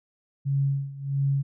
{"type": "tone with tremolo", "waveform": "sine", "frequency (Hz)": 138.59, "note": "C#3", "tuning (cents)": 0, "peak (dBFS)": -20, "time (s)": [0.45, 1.43], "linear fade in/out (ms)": 20, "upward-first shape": "sine", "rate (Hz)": 1.5, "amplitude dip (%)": 85, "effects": []}